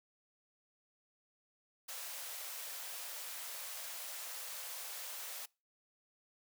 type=high-pass noise; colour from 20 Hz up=white; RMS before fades=-45 dBFS; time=1.88-5.46 s; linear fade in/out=10 ms; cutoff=470 Hz; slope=96 dB/octave; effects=noise-tail reverb RT60 0.3 s tail -25 dB re dry